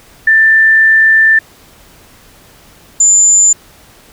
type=tone pair in turn; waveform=sine; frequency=1776 / 7104 Hz; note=A6 / A8; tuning=+16 / +16 cents; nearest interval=2 octaves; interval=2400 cents; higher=second; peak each=-4 dBFS; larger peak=neither; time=0.27-1.39 / 3-3.53 s; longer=first; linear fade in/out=5 ms; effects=pink hiss -42 dBFS RMS until 4.12 s